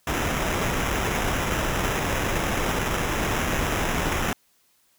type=noise with sample-and-hold; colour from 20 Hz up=pink; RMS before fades=-25 dBFS; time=0.07-4.33 s; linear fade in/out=2 ms; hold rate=4410 Hz; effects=white hiss -64 dBFS RMS until 4.98 s